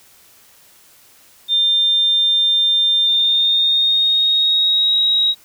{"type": "tone with pitch glide", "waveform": "sine", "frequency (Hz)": [3600, 3814], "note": ["A7", "A#7"], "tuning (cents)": [39, 39], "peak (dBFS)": -12, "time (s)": [1.48, 5.35], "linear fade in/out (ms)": 50, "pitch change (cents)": 100, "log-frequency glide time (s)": [3.03, 4.96], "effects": ["white hiss -49 dBFS RMS until 5.44 s"]}